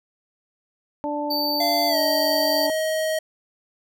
harmonic tone, 293.7 Hz, D4, in tune, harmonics 1 / 2 / 3, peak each -28 / -28 / -28 dBFS, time 1.04-2.7 s, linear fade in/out 0 ms
square tone, 4581 Hz, D8, 44 cents flat, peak -24 dBFS, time 1.3-2.67 s, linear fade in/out 10 ms
square tone with pitch glide, 688 to 630.9 Hz, F5 to D#5, -26 to +24 cents, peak -22 dBFS, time 1.6-3.19 s, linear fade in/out 5 ms, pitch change -150 cents, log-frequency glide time 1.88-1.98 s
effects none

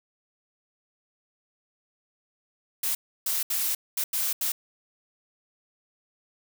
blue noise bursts at uneven times, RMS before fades -27 dBFS, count 6, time 2.83-2.95 / 3.26-3.43 / 3.5-3.75 / 3.97-4.04 / 4.13-4.33 / 4.41-4.52 s, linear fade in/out 5 ms, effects none

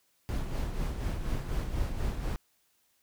brown noise with tremolo, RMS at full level -30 dBFS, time 0.29-2.36 s, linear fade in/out 0 ms, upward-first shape sine, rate 4.1 Hz, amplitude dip 50%, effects white hiss -71 dBFS RMS until 3.02 s

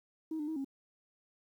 sine tone with pitch steps, 317.4 / 298.2 / 317.7 / 272.4 Hz, D#4 / D4 / D#4 / C#4, +35 / +27 / +36 / -30 cents, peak -33 dBFS, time 0.31-0.646 s, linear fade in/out 5 ms, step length 84 ms, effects tanh soft clip ceiling -31 dBFS + 11-bit

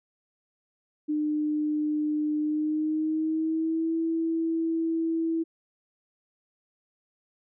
sine tone with pitch glide, 301.9 to 327.3 Hz, D4 to E4, +48 to -12 cents, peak -24 dBFS, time 1.08-5.44 s, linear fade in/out 20 ms, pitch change +140 cents, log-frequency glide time 2.39-3.95 s, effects none

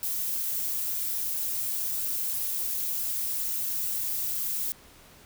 violet noise with flanger, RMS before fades -30 dBFS, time 0.03-4.72 s, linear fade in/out 0 ms, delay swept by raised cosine 1.8 to 4.7 ms, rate 3 Hz, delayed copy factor +0.55, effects pink hiss -53 dBFS RMS until 5.25 s

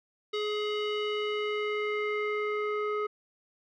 square tone with low-pass filter sweep, 420.8 Hz, G#4, 23 cents sharp, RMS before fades -31 dBFS, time 0.33-3.07 s, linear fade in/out 10 ms, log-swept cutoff 3700 to 1600 Hz, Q 3, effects none

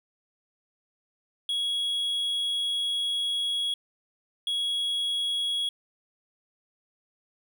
triangle tone bursts at uneven times, 3330 Hz, G#7, 4 cents sharp, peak -24 dBFS, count 2, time 1.49-3.74 / 4.47-5.69 s, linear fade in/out 2 ms, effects none

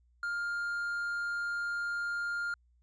triangle tone, 1405 Hz, F6, 10 cents sharp, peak -30 dBFS, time 0.23-2.54 s, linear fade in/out 2 ms, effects added 60 Hz sine -64 dBFS peak until 2.82 s + resampled to 22050 Hz

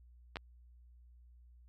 clicks, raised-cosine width 0.3 ms, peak -24 dBFS, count 2, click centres 0.358 / 0.369 s, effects added 60 Hz sine -57 dBFS peak until 1.68 s

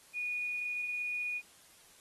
sine tone, 2457 Hz, D#7, 22 cents flat, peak -33 dBFS, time 0.13-1.42 s, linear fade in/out 50 ms, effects white hiss -60 dBFS RMS until 2 s + AAC 32 kbps

